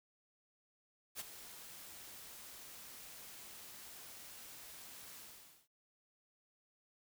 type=noise with ADSR envelope; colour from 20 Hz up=white; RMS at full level=-42 dBFS; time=1.15-5.68 s; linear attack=50 ms; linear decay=22 ms; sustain=-11 dB; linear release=500 ms; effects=none